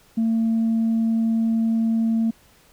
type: tone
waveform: sine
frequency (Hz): 225.9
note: A3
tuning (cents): +46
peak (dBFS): -16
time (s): 0.17-2.31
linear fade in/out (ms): 10
effects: tanh soft clip ceiling -15 dBFS + pink hiss -55 dBFS RMS until 2.72 s